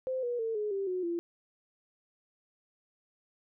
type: tone with pitch steps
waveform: sine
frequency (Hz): 518 / 483.3 / 450.9 / 420.7 / 392.6 / 366.3 / 341.8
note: C5 / B4 / A4 / G#4 / G4 / F#4 / F4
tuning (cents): -17 / -38 / +42 / +22 / +3 / -17 / -37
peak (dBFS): -30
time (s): 0.07-1.19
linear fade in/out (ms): 0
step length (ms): 160
effects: none